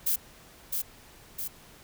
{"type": "noise with echo", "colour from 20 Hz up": "violet", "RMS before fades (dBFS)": -26, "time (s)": [0.06, 0.16], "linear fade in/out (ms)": 10, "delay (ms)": 660, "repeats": 2, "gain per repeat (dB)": -4, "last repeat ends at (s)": 1.48, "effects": ["pink hiss -53 dBFS RMS until 1.83 s"]}